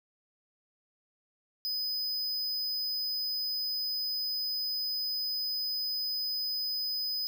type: tone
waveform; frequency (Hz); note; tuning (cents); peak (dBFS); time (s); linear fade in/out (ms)
square; 5010; D#8; +11; -31; 1.65-7.27; 0
effects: none